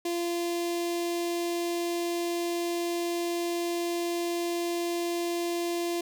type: tone with notch filter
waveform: sawtooth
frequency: 344 Hz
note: F4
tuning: 26 cents flat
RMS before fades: -30 dBFS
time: 0.05-6.01 s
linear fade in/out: 5 ms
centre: 1400 Hz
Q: 1
effects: none